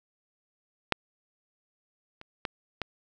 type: clicks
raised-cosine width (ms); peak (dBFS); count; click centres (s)
0.3; -6 / -28 / -14 / -15; 4; 0.923 / 2.214 / 2.452 / 2.817
effects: none